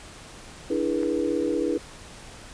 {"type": "chord", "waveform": "sine", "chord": "E dominant seventh", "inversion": "third", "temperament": "equal with one note detuned", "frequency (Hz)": [293.7, 329.6, 415.3, 484.6], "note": ["D4", "E4", "G#4", "B4"], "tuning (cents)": [0, 0, 0, -33], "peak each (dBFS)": [-28, -27, -29, -28], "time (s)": [0.7, 1.78], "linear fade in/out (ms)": 5}
{"type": "click", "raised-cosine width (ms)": 0.5, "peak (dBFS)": -24, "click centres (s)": 1.032}
{"effects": ["pink hiss -44 dBFS RMS until 2.53 s", "resampled to 22050 Hz"]}